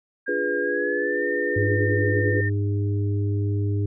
sine tone with pitch glide, 1615 to 1812.8 Hz, G#6 to A#6, -49 to -49 cents, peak -26 dBFS, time 0.26-2.5 s, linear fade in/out 20 ms, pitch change +200 cents, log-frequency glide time 0.61-1.24 s
sine chord, D diminished seventh, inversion none, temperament equal, 293.7 / 349.2 / 415.3 / 493.9 Hz, D4 / F4 / Ab4 / Cb5, 0 / 0 / 0 / 0 cents, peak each -31 / -30 / -27 / -27 dBFS, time 0.28-2.41 s, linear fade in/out 5 ms
harmonic tone, 101.6 Hz, G#2, 38 cents flat, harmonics 1 / 3 / 4, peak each -21 / -31 / -33 dBFS, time 1.56-3.86 s, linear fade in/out 5 ms
effects none

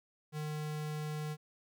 square tone, 152.1 Hz, D#3, 39 cents flat, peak -37 dBFS, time 0.32-1.37 s, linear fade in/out 50 ms, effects none

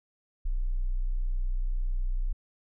sine tone, 30.87 Hz, B0, in tune, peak -25 dBFS, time 0.45-2.33 s, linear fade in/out 10 ms, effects none

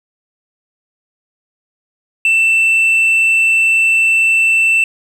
sine tone, 2669 Hz, E7, 21 cents sharp, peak -6 dBFS, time 2.25-4.84 s, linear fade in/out 2 ms, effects tanh soft clip ceiling -8 dBFS + 7-bit

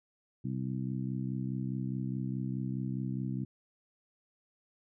harmonic tone, 64.8 Hz, C2, 16 cents flat, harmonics 2 / 3 / 4 / 5, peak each -35 / -37 / -40 / -45 dBFS, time 0.44-3.45 s, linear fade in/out 10 ms, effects none

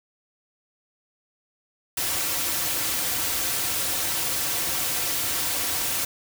white noise with comb filter, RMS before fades -26 dBFS, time 1.97-6.05 s, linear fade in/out 5 ms, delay 4.8 ms, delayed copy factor -0.5, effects none

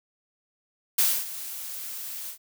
blue noise with ADSR envelope, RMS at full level -20 dBFS, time 0.98-2.38 s, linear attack 7 ms, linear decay 260 ms, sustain -16 dB, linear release 92 ms, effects none

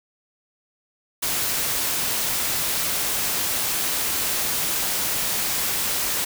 white noise, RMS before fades -24 dBFS, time 1.22-6.25 s, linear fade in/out 10 ms, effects none

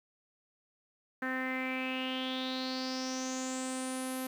sawtooth tone with low-pass filter sweep, 259 Hz, C4, 17 cents flat, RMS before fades -36 dBFS, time 1.22-4.27 s, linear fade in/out 5 ms, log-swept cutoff 1700 to 12000 Hz, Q 7.2, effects 10-bit

